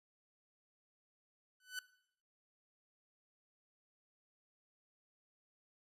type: tone with exponential growth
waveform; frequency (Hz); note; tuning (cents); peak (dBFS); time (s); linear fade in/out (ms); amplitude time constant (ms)
sawtooth; 1500; F#6; +23; -33; 1.6-1.79; 2; 41
effects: noise-tail reverb RT60 0.7 s tail -19 dB re dry + resampled to 32000 Hz